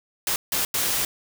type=noise bursts at uneven times; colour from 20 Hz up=white; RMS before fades=-24 dBFS; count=3; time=0.27-0.36 / 0.52-0.65 / 0.74-1.05 s; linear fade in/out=2 ms; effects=none